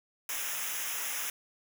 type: noise with comb filter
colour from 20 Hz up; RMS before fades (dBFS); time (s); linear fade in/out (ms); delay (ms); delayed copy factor
white; -35; 0.29-1.3; 2; 0.23; -0.85
effects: none